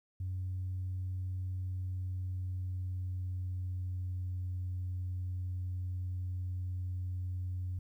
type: tone with pitch glide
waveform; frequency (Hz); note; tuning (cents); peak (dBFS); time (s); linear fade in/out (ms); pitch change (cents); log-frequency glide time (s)
sine; 92.5 to 91.07; F#2 to F#2; 0 to -27; -33; 0.2-7.79; 5; -27; 1.46-4.44
effects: tanh soft clip ceiling -31 dBFS + 12-bit